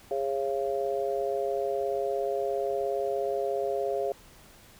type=harmonic tone; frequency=137 Hz; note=C#3; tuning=20 cents flat; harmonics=3 / 4 / 5; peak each=-30 / -31 / -32 dBFS; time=0.11-4.12 s; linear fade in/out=2 ms; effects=pink hiss -54 dBFS RMS until 4.79 s

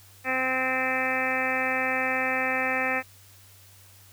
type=harmonic tone with a mistuned harmonic; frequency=259.1 Hz; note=C4; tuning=17 cents flat; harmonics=1 / 2 / 3 / 4 / 5 / 6 / 7 / 8 / 9 / 10; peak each=-35 / -32 / -32 / -39 / -34 / -39 / -29 / -33 / -32 / -34 dBFS; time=0.24-3.03 s; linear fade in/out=50 ms; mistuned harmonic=6; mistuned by=+18 cents; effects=added 97 Hz sine -54 dBFS peak until 4.12 s + white hiss -54 dBFS RMS until 4.12 s

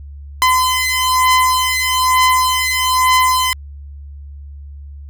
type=beating tone pair; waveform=sawtooth; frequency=1021 / 1022.1 Hz; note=C6 / C6; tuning=-43 / -41 cents; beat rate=1.1 Hz; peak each=-11 dBFS; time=0.42-3.53 s; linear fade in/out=0 ms; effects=added 71 Hz sine -30 dBFS peak until 5.09 s

